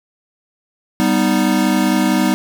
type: chord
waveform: square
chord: G augmented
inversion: none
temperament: equal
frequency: 196 / 246.9 / 311.1 Hz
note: G3 / B3 / D#4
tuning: 0 / 0 / 0 cents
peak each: -18 dBFS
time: 1-2.34 s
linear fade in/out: 0 ms
effects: none